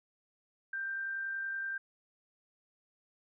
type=tone with amplitude modulation; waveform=sine; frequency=1575 Hz; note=G6; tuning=8 cents sharp; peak=-33 dBFS; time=0.73-1.78 s; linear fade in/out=5 ms; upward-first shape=sine; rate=50.6 Hz; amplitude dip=30%; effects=none